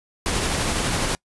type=noise with tremolo; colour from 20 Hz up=pink; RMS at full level=-22 dBFS; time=0.26-1.15 s; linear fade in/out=0 ms; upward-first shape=sine; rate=12 Hz; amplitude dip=25%; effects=noise-tail reverb RT60 0.1 s tail -26 dB re dry + resampled to 24000 Hz